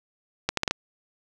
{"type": "accelerating click train", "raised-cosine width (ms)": 0.2, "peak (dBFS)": -6, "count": 5, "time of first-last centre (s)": [0.49, 0.71], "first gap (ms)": 83, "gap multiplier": 0.73, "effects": []}